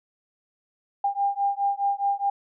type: beating tone pair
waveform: sine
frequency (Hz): 798 / 802.8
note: G5 / G5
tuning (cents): +31 / +41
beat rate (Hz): 4.8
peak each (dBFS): -25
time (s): 1.04-2.3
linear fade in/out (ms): 5
effects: none